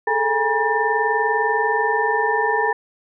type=tone cluster; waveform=sine; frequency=423 / 443.2 / 820 / 957 / 1787 Hz; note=G#4 / A4 / G#5 / A#5 / A6; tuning=+32 / +13 / -22 / +45 / +26 cents; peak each=-27 / -23 / -23 / -22 / -22 dBFS; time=0.07-2.73 s; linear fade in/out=5 ms; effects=none